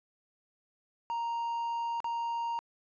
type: tone with dropouts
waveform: triangle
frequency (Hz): 932.3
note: A#5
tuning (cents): 0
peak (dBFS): -29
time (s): 1.1-2.59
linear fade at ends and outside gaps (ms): 0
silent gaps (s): 2.003-2.044
effects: resampled to 16000 Hz